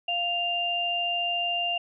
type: tone pair together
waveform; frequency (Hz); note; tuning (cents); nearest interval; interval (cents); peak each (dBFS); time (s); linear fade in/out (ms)
sine; 698.5 / 2794; F5 / F7; 0 / 0; 2 octaves; 2400; -30 / -26; 0.08-1.78; 5
effects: none